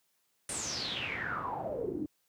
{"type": "noise with low-pass filter sweep", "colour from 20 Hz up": "pink", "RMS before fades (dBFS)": -36, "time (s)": [0.49, 2.06], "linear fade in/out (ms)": 2, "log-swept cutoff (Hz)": [9300, 270], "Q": 9.9, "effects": ["white hiss -75 dBFS RMS until 2.28 s", "high-pass 100 Hz 12 dB/octave"]}